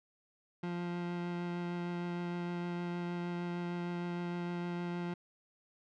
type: tone with vibrato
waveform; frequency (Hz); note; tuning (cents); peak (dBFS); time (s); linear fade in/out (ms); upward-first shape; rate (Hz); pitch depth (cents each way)
30% pulse; 174.61; F3; 0; -33; 0.63-5.14; 5; triangle; 6.5; 11
effects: low-pass 3000 Hz 12 dB/octave